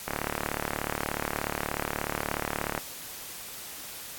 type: click train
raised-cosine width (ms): 0.5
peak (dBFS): -13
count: 100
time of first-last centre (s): 0.08-2.778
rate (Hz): 36.7
effects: white hiss -41 dBFS RMS until 4.18 s + AAC 64 kbps